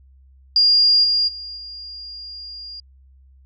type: tone with level steps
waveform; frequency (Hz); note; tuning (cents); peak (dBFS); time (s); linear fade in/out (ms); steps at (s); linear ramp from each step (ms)
sine; 4819; D8; +44; -11 / -15 / -30 / -32; 0.56-2.8; 2; 1.03 / 1.27 / 1.56; 20
effects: added 66 Hz sine -47 dBFS peak until 3.45 s